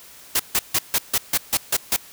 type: noise bursts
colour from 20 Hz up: white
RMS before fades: -19 dBFS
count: 9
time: 0.35-1.964 s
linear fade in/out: 5 ms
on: 46 ms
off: 150 ms
effects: white hiss -45 dBFS RMS until 2.12 s